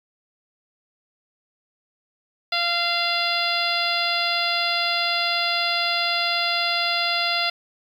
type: harmonic tone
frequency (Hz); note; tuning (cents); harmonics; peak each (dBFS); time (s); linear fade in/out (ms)
691; F5; -19; 1 / 2 / 3 / 4 / 5 / 6 / 7; -28 / -28 / -28 / -28 / -28 / -28 / -28; 2.52-7.5; 5
effects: 8-bit